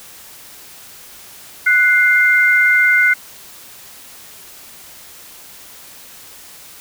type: tone pair together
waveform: sine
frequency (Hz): 1480 / 2098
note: F#6 / C7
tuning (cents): 0 / +4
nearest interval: tritone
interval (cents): 604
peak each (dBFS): -12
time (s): 1.66-3.14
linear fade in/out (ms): 10
effects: white hiss -39 dBFS RMS until 6.8 s